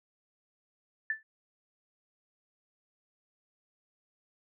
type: tone with exponential decay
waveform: sine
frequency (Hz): 1760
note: A6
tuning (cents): 0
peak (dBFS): -25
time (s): 1.1-1.23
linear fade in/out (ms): 2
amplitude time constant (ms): 27
effects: none